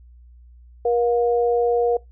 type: tone pair together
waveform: sine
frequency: 476.7 / 712.4 Hz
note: A#4 / F5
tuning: +39 / +34 cents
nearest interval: perfect fifth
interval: 695 cents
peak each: -17 / -24 dBFS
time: 0.85-1.97 s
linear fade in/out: 5 ms
effects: noise-tail reverb RT60 0.2 s tail -23 dB re dry + added 60 Hz sine -44 dBFS peak until 2.11 s